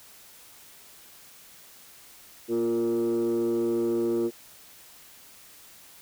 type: tone with frequency modulation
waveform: sine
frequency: 349.2 Hz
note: F4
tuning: in tune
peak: -21 dBFS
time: 2.48-4.31 s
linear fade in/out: 50 ms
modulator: 114 Hz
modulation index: 0.81
effects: tanh soft clip ceiling -21 dBFS + white hiss -51 dBFS RMS until 6.01 s